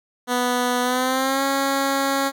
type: tone with pitch glide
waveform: 10% pulse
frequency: 246.9 to 274 Hz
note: B3 to C#4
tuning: 0 to -20 cents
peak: -11 dBFS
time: 0.27-2.32 s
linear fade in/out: 50 ms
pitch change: +180 cents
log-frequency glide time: 0.82-1.43 s
effects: none